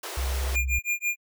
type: high-pass noise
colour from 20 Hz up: pink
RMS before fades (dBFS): -36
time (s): 0.03-0.56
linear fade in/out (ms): 5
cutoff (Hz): 330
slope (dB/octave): 96
type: tone with vibrato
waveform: sine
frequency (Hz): 65.41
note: C2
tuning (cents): 0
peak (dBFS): -25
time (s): 0.17-0.79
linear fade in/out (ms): 5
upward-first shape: sine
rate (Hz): 17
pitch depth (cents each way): 56
type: tone with tremolo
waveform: square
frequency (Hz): 2412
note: D7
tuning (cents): +46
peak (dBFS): -23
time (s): 0.54-1.17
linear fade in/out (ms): 20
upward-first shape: sine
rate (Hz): 6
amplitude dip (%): 100
effects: none